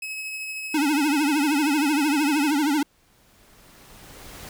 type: tone with tremolo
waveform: 40% pulse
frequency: 2567 Hz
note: E7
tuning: 47 cents flat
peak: -28 dBFS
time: 0.02-2.51 s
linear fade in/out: 5 ms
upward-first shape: sine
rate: 13 Hz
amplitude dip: 25%
type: tone with vibrato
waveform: square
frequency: 293.7 Hz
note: D4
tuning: in tune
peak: -20 dBFS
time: 0.74-2.83 s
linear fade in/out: 5 ms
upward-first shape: triangle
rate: 13 Hz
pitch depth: 150 cents each way
type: noise with exponential growth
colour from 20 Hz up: pink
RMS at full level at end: -39 dBFS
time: 1.82-4.49 s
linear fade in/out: 1 ms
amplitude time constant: 580 ms
effects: none